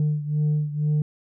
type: beating tone pair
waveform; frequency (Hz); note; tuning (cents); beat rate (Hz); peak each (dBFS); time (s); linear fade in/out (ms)
sine; 149.8 / 151.9; D3 / D#3; +35 / -41; 2.1; -20 / -24; 0-1.02; 2
effects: tanh soft clip ceiling -17 dBFS